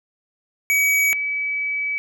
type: tone pair in turn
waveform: square / sine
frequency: 2271 / 2288 Hz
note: C#7 / D7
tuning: +41 / -46 cents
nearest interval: unison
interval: 13 cents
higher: second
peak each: -16 / -21 dBFS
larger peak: first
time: 0.7-1.13 / 1.13-1.98 s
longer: second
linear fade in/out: 0 ms
effects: none